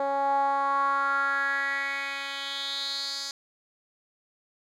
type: tone with band-pass filter sweep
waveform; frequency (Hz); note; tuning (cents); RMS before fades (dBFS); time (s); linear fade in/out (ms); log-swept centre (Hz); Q
10% pulse; 277.2; C#4; 0; -28; 0-3.31; 2; 660 to 5300; 4.7
effects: none